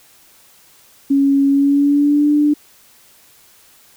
sine tone with pitch glide, 277.2 to 295.4 Hz, C#4 to D4, 0 to +10 cents, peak -10 dBFS, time 1.1-2.54 s, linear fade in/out 10 ms, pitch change +110 cents, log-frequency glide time 1.49-2.31 s, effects white hiss -49 dBFS RMS until 3.96 s

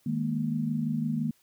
sine chord, D# suspended fourth, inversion none, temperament just, 155.56 / 207.4 / 233.3 Hz, D#3 / G#3 / A#3, 0 / -2 / +2 cents, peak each -31 / -33 / -29 dBFS, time 0.06-1.31 s, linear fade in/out 5 ms, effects white hiss -66 dBFS RMS until 1.42 s

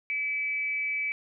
sine tone with frequency modulation, 2300 Hz, D7, 37 cents flat, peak -27 dBFS, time 0.1-1.12 s, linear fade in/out 0 ms, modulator 265 Hz, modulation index 0.29, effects none

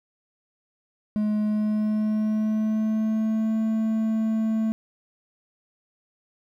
triangle tone with pitch glide, 211.7 to 220.8 Hz, G#3 to A3, +33 to +6 cents, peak -19 dBFS, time 1.16-4.72 s, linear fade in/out 0 ms, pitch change +73 cents, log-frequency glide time 1.4-3.58 s, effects 10-bit

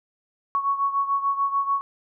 sine beating tone pair, 1110 / 1116.8 Hz, C#6 / C#6, +2 / +13 cents, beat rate 6.8 Hz, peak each -22 / -27 dBFS, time 0.55-1.81 s, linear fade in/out 0 ms, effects none

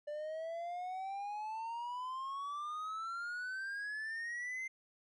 triangle exponential sweep, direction up, 587.3 to 2093 Hz, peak -37 dBFS, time 0.07-4.68 s, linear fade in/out 10 ms, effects resampled to 24000 Hz

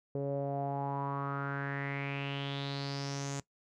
sawtooth tone with low-pass filter sweep, 139.7 Hz, C#3, 14 cents sharp, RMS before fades -36 dBFS, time 0.15-3.4 s, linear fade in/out 0 ms, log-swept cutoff 480 to 7100 Hz, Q 5.8, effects noise-tail reverb RT60 0.1 s tail -19 dB re dry

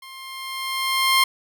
15% pulse tone with level ramp, 1060 Hz, C6, 22 cents sharp, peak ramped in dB -33 to -7 dBFS, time 0.02-1.24 s, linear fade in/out 5 ms, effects none

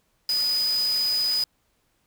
sine tone in noise, 4978 Hz, D#8, in tune, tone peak -21 dBFS, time 0.29-1.44 s, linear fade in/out 2 ms, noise white, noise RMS -36 dBFS, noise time 0.29-1.44 s, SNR +12 dB, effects pink hiss -69 dBFS RMS until 2.06 s

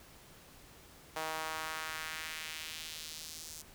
sawtooth tone with high-pass filter sweep, 158.2 Hz, D#3, 29 cents sharp, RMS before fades -42 dBFS, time 1.16-3.62 s, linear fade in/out 5 ms, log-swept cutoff 720 to 6400 Hz, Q 1.3, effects pink hiss -57 dBFS RMS until 3.74 s

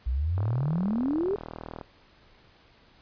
sine exponential sweep, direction up, 58.27 to 419.5 Hz, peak -24 dBFS, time 0.06-1.36 s, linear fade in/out 10 ms
click train, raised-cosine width 1 ms, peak -23 dBFS, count 58, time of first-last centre 0.38-1.812 s, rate 39.8 Hz
effects pink hiss -58 dBFS RMS until 3.01 s + resampled to 11025 Hz

